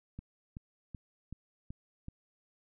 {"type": "click train", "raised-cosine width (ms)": 5, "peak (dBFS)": -30, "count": 6, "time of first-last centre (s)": [0.19, 2.084], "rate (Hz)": 2.64, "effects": []}